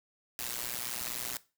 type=noise with amplitude modulation; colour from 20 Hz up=white; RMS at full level=-33 dBFS; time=0.39-1.37 s; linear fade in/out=0 ms; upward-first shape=sine; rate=121 Hz; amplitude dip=100%; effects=noise-tail reverb RT60 0.3 s tail -18 dB re dry